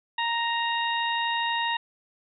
harmonic tone, 932.3 Hz, A#5, in tune, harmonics 1 / 2 / 3 / 4, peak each -27 / -30 / -32 / -33 dBFS, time 0.18-1.77 s, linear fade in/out 5 ms, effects none

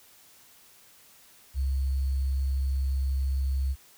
sine tone with sample-and-hold, 67.2 Hz, C2, 47 cents sharp, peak -24 dBFS, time 1.54-3.76 s, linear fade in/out 50 ms, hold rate 4410 Hz, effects white hiss -56 dBFS RMS until 3.97 s

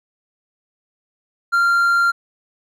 triangle tone, 1387 Hz, F6, 12 cents flat, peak -11 dBFS, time 1.52-2.12 s, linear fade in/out 20 ms, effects none

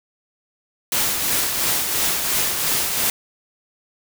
white noise with tremolo, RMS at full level -19 dBFS, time 0.92-3.1 s, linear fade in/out 2 ms, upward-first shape triangle, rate 2.9 Hz, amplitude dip 45%, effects none

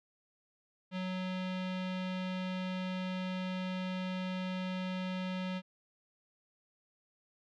square tone with low-pass filter, 185 Hz, F#3, in tune, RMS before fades -37 dBFS, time 0.91-5.62 s, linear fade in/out 50 ms, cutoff 3300 Hz, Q 2.1, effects none

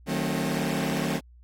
sawtooth chord, D# diminished seventh, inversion none, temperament just, 155.56 / 186.68 / 224 / 268.8 Hz, D#3 / F#3 / A3 / C4, 0 / +16 / +31 / +47 cents, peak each -27 dBFS, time 0.06-1.21 s, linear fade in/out 50 ms, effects added 60 Hz sine -49 dBFS peak until 1.43 s + AAC 48 kbps

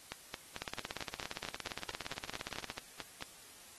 two click trains, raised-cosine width 0.2 ms, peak -22 / -21 dBFS, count 15 / 37, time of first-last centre 0.12-3.224 / 0.62-2.701 s, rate 4.51 / 17.3 Hz, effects white hiss -56 dBFS RMS until 3.78 s + AAC 32 kbps

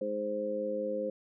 harmonic tone, 104.9 Hz, G#2, 18 cents sharp, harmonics 2 / 3 / 4 / 5, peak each -40 / -41 / -40 / -32 dBFS, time 0.01-1.1 s, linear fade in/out 5 ms, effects none

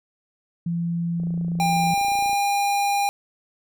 sine tone, 170 Hz, F3, 46 cents flat, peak -22 dBFS, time 0.66-1.94 s, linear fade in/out 5 ms
click train, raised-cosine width 2 ms, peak -28 dBFS, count 33, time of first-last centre 1.2-2.331 s, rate 28.3 Hz
square tone with pitch glide, 800 to 806 Hz, G5 to G5, +35 to +48 cents, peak -20 dBFS, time 1.6-3.09 s, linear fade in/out 0 ms, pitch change +13 cents, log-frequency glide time 1.92-2.41 s
effects none

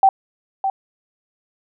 sine tone with echo, 775 Hz, G5, 20 cents flat, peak -8 dBFS, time 0.03-0.09 s, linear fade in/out 2 ms, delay 610 ms, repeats 1, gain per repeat -9 dB, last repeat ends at 0.7 s, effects none

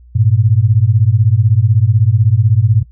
sine beating tone pair, 101.3 / 117.3 Hz, G#2 / A#2, -43 / +11 cents, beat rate 16 Hz, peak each -11 dBFS, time 0.15-2.83 s, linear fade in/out 10 ms, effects noise-tail reverb RT60 0.1 s tail -18 dB re dry + added 60 Hz sine -38 dBFS peak until 2.91 s

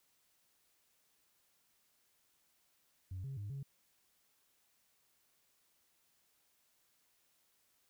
sine tone with pitch steps, 92.7 / 135.9 / 102.1 / 138.1 Hz, F#2 / C#3 / G#2 / C#3, +4 / -34 / -29 / -6 cents, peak -39 dBFS, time 3.11-3.63 s, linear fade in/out 5 ms, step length 130 ms, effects tanh soft clip ceiling -38 dBFS + white hiss -75 dBFS RMS until 7.89 s

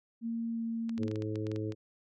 sine tone with pitch glide, 230 to 228.5 Hz, A#3 to A#3, -23 to -34 cents, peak -32 dBFS, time 0.21-1.11 s, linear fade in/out 50 ms, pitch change -11 cents, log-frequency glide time 0.52-0.61 s
clicks, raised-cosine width 0.2 ms, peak -29 dBFS, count 12, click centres 0.894 / 0.979 / 1.033 / 1.081 / 1.114 / 1.158 / 1.222 / 1.357 / 1.468 / 1.516 / 1.561 / 1.722 s
harmonic tone, 107.4 Hz, A2, 41 cents flat, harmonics 1 / 2 / 3 / 4 / 5, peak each -36 / -46 / -37 / -39 / -47 dBFS, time 0.97-1.75 s, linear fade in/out 50 ms
effects none

